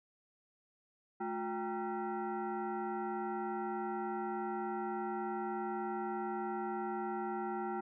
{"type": "tone with frequency modulation", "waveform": "sine", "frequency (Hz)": 215.7, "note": "A3", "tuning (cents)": -34, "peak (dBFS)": -35, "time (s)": [1.2, 7.81], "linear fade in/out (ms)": 10, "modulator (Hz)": 573, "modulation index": 1.7, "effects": []}